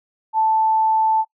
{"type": "tone", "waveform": "sine", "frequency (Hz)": 880, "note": "A5", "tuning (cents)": 0, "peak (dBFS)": -14, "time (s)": [0.33, 1.25], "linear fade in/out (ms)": 50, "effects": ["noise-tail reverb RT60 0.1 s tail -21 dB re dry"]}